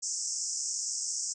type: band-pass noise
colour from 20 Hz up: pink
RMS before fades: -34 dBFS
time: 0.02-1.34 s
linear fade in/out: 20 ms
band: 5300 to 8100 Hz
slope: 96 dB/octave
effects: none